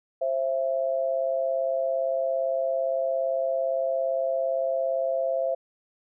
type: tone pair together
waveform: sine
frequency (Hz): 529.4 / 667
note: C5 / E5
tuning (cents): +20 / +20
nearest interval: major third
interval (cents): 400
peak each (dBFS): -26 / -26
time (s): 0.21-5.55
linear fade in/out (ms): 10
effects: none